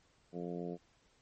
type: harmonic tone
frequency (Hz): 87.31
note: F2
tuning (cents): 0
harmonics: 2 / 3 / 4 / 5 / 6 / 7 / 8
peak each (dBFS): -42 / -46 / -45 / -44 / -50 / -51 / -51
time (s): 0.32-0.78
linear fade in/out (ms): 50
effects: pink hiss -70 dBFS RMS until 1.21 s + MP3 32 kbps